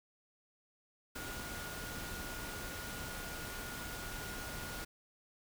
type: tone in noise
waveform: sine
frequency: 1435 Hz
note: F6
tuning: 47 cents sharp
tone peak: -48 dBFS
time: 1.15-4.85 s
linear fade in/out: 10 ms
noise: pink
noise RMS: -44 dBFS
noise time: 1.15-4.85 s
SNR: -7 dB
effects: none

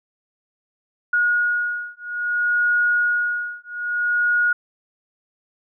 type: beating tone pair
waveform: sine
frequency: 1444 / 1444.6 Hz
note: F#6 / F#6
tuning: -43 / -42 cents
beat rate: 0.6 Hz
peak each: -21 dBFS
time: 1.13-4.53 s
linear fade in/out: 5 ms
effects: none

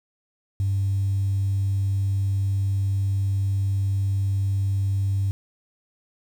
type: tone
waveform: sine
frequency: 98 Hz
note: G2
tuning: in tune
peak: -19 dBFS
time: 0.6-5.31 s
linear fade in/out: 0 ms
effects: tanh soft clip ceiling -16 dBFS + 8-bit

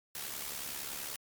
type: noise with amplitude modulation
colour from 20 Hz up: white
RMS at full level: -38 dBFS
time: 0.15-1.16 s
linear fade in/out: 2 ms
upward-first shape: sine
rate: 70.7 Hz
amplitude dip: 55%
effects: MP3 96 kbps

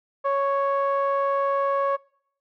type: tone with low-pass filter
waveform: sawtooth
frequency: 554.4 Hz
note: C#5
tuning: in tune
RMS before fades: -23 dBFS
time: 0.24-1.97 s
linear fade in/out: 20 ms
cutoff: 1100 Hz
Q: 2.4
effects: noise-tail reverb RT60 0.7 s tail -25 dB re dry

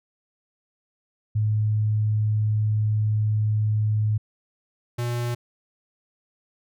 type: tone pair in turn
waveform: sine / square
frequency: 107.1 / 120.22 Hz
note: A2 / B2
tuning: -46 / -46 cents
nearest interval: major second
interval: 200 cents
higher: second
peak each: -19 / -25 dBFS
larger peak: first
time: 1.35-4.18 / 4.98-5.35 s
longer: first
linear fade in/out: 10 ms
effects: none

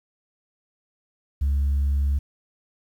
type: tone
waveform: sine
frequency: 70.1 Hz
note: C#2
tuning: 20 cents sharp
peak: -17 dBFS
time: 1.41-2.19 s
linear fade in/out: 10 ms
effects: tanh soft clip ceiling -17 dBFS + 9-bit

